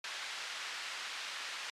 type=band-pass noise; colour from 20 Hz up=pink; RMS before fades=-42 dBFS; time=0.04-1.7 s; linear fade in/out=2 ms; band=1500 to 4900 Hz; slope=12 dB/octave; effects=low-pass 10000 Hz 12 dB/octave + MP3 96 kbps